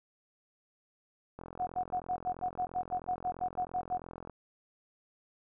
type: click train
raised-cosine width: 1 ms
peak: -30 dBFS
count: 126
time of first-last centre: 1.39-4.297 s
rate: 43 Hz
type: tone bursts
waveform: sine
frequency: 730 Hz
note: F#5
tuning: 24 cents flat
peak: -29 dBFS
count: 15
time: 1.59-3.983 s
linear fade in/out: 20 ms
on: 83 ms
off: 82 ms
effects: none